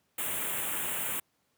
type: band-stop noise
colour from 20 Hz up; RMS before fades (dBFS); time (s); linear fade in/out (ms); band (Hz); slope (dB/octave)
white; -33; 0.18-1.2; 5; 3300 to 7600; 48
effects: pink hiss -74 dBFS RMS until 1.57 s + high-pass 100 Hz 12 dB/octave